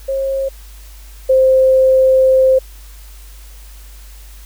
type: tone pair in turn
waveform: sine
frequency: 540 / 523.7 Hz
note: C#5 / C5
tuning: -45 / +1 cents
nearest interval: minor second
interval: 54 cents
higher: first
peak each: -15 / -7 dBFS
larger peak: second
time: 0.08-0.49 / 1.29-2.59 s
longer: second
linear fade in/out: 10 ms
effects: added 50 Hz sine -34 dBFS peak until 4.45 s + white hiss -44 dBFS RMS until 4.45 s